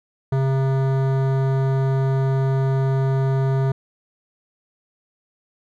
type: tone with hard clipping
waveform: sine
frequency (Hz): 134.1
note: C3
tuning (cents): +43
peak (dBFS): -19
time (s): 0.32-3.72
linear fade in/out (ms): 5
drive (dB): 16
effects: none